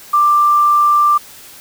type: tone with quantisation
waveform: sine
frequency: 1182 Hz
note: D6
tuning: 11 cents sharp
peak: -8 dBFS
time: 0.13-1.18 s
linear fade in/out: 10 ms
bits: 6
effects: white hiss -38 dBFS RMS until 1.6 s